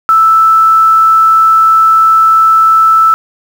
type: tone with quantisation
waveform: sine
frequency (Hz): 1318.5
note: E6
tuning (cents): 0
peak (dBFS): -3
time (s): 0.09-3.14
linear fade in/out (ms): 0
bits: 5
effects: none